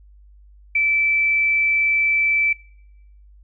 sine tone, 2321 Hz, D7, 21 cents flat, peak -15 dBFS, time 0.75-2.53 s, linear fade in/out 5 ms, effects noise-tail reverb RT60 0.8 s tail -24 dB re dry + added 50 Hz sine -45 dBFS peak until 3.43 s

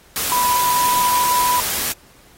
sine tone in noise, 987.8 Hz, B5, in tune, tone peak -15 dBFS, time 0.32-1.6 s, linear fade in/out 0 ms, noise white, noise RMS -22 dBFS, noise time 0.16-1.92 s, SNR +4 dB, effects pink hiss -50 dBFS RMS until 2.37 s + AAC 48 kbps

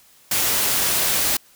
white noise, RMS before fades -20 dBFS, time 0.31-1.37 s, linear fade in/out 5 ms, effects white hiss -53 dBFS RMS until 1.55 s

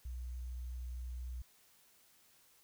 sine tone with sample-and-hold, 61.74 Hz, B1, in tune, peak -40 dBFS, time 0.05-1.42 s, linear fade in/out 5 ms, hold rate 6300 Hz, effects white hiss -67 dBFS RMS until 2.63 s

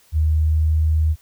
sine tone with pitch glide, 77.78 to 78.41 Hz, D#2 to D#2, 0 to +14 cents, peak -14 dBFS, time 0.12-1.16 s, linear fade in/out 50 ms, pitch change +14 cents, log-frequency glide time 0.3-0.73 s, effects white hiss -55 dBFS RMS until 1.21 s

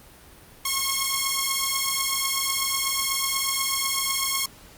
5% pulse beating tone pair, 1081 / 1089.1 Hz, C#6 / C#6, -44 / -31 cents, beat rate 8.1 Hz, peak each -14 dBFS, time 0.65-4.46 s, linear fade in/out 5 ms, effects pink hiss -49 dBFS RMS until 4.77 s + Opus 32 kbps

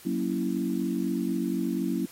sine chord, F# dominant seventh, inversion none, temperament equal, 185 / 233.1 / 277.2 / 329.6 Hz, F#3 / A#3 / C#4 / E4, 0 / 0 / 0 / 0 cents, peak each -31 dBFS, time 0.05-2.06 s, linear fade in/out 10 ms, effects white hiss -50 dBFS RMS until 2.11 s + AAC 48 kbps

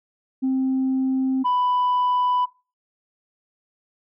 sine tone pair in turn, 262.9 / 992.6 Hz, C4 / B5, +8 / +8 cents, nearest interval octave + major seventh, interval 2300 cents, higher second, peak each -17 / -16 dBFS, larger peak second, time 0.42-1.44 / 1.44-2.46 s, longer neither, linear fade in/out 20 ms, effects noise-tail reverb RT60 0.3 s tail -20 dB re dry + tanh soft clip ceiling -16 dBFS

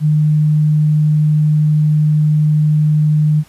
sine tone, 152.1 Hz, D#3, 39 cents flat, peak -9 dBFS, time 0-3.44 s, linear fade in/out 50 ms, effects pink hiss -47 dBFS RMS until 3.48 s + resampled to 32000 Hz

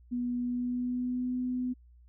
sine tone with pitch glide, 244.4 to 251 Hz, B3 to B3, -18 to +28 cents, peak -29 dBFS, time 0.11-1.74 s, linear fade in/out 20 ms, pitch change +46 cents, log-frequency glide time 0.39-1.36 s, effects added 60 Hz sine -54 dBFS peak until 2.08 s

